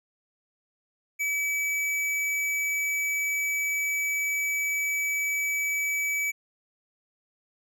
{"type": "tone", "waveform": "square", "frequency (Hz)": 2291, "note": "D7", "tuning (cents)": -44, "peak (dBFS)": -26, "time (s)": [1.19, 6.32], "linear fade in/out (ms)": 20, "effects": []}